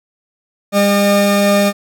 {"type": "tone pair together", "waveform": "40% pulse", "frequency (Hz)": [201.3, 606.5], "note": ["G3", "D#5"], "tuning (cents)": [46, -44], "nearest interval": "octave + perfect fifth", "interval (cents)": 1910, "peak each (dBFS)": -12, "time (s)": [0.72, 1.73], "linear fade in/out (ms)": 50, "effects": []}